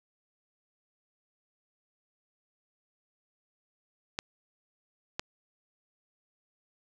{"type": "clicks", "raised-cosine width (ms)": 0.2, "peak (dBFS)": -14, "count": 2, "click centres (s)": [4.189, 5.195], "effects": []}